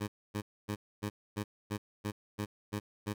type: tone bursts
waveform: 15% pulse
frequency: 103.83 Hz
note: G#2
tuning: in tune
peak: -27 dBFS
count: 10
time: 0-3.14 s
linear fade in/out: 20 ms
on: 80 ms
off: 260 ms
effects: none